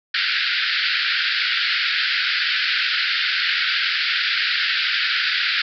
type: band-pass noise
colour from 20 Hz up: pink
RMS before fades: -21 dBFS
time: 0.14-5.62 s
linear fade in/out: 5 ms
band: 1400 to 4900 Hz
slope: 96 dB/octave
effects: none